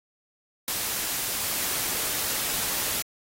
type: noise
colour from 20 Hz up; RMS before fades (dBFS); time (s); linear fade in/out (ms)
white; -28; 0.68-3.02; 0
effects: AAC 48 kbps